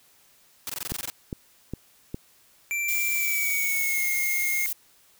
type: noise bursts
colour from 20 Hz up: white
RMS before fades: -32 dBFS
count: 10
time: 0.67-1.1 s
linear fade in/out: 0 ms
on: 25 ms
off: 20 ms
type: click train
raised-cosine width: 3 ms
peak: -18 dBFS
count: 4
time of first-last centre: 0.92-2.144 s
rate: 2.45 Hz
type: tone with pitch glide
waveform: square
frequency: 2349 to 2142 Hz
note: D7 to C7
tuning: 0 to +40 cents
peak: -26 dBFS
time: 2.71-4.66 s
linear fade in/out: 0 ms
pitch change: -160 cents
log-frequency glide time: 3.11-4.07 s
type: noise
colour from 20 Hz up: violet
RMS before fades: -29 dBFS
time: 2.88-4.73 s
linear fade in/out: 5 ms
effects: white hiss -59 dBFS RMS until 5.19 s